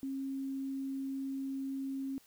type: tone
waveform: sine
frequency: 270.2 Hz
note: C#4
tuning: 44 cents flat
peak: -35 dBFS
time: 0.03-2.18 s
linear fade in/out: 0 ms
effects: white hiss -64 dBFS RMS until 2.26 s